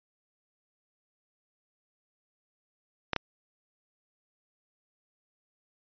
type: clicks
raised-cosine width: 0.3 ms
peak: -11 dBFS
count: 2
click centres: 3.133 / 3.163 s
effects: resampled to 11025 Hz

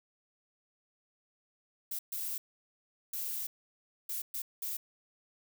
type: noise bursts at uneven times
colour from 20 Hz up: violet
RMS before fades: -37 dBFS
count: 6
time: 1.91-1.99 / 2.12-2.38 / 3.13-3.47 / 4.09-4.22 / 4.34-4.42 / 4.62-4.77 s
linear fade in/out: 5 ms
effects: none

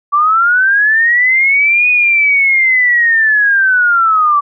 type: linear two-way sweep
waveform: sine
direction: up then down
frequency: 1145 to 2489 to 1145 Hz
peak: -7 dBFS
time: 0.12-4.41 s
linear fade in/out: 20 ms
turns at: 1.89 s
effects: none

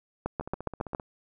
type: two click trains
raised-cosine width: 1 ms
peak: -24 / -15 dBFS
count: 10 / 6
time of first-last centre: 0.41-0.998 / 0.26-0.949 s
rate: 15.3 / 7.26 Hz
effects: none

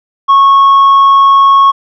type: tone with tanh clipping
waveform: sine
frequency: 1100 Hz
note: C#6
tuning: 14 cents flat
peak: -3 dBFS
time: 0.28-1.72 s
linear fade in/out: 20 ms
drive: 2 dB
effects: none

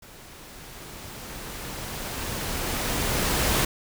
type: noise with level ramp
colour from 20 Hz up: pink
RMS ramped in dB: -47 to -22 dBFS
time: 0.02-3.65 s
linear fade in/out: 5 ms
effects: none

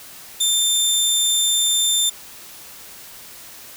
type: tone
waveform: 20% pulse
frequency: 3578 Hz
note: A7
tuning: 28 cents sharp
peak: -10 dBFS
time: 0.4-2.1 s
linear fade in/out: 10 ms
effects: white hiss -40 dBFS RMS until 3.76 s

